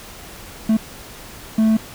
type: tone bursts at uneven times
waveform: triangle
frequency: 220 Hz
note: A3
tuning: in tune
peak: -10 dBFS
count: 2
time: 0.69-0.77 / 1.58-1.77 s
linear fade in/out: 5 ms
effects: pink hiss -38 dBFS RMS until 1.94 s